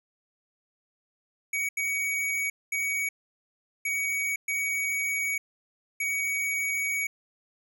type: tone bursts at uneven times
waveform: square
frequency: 2253 Hz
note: C#7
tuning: 28 cents sharp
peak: -27 dBFS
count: 6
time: 1.53-1.69 / 1.77-2.5 / 2.72-3.09 / 3.85-4.36 / 4.48-5.38 / 6-7.07 s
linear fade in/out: 5 ms
effects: none